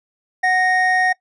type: tone pair together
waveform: triangle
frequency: 740 / 1860.1 Hz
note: F#5 / A#6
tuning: 0 / -4 cents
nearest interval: octave + major third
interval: 1596 cents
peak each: -15 dBFS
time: 0.43-1.13 s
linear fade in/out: 10 ms
effects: noise-tail reverb RT60 0.1 s tail -21 dB re dry + resampled to 22050 Hz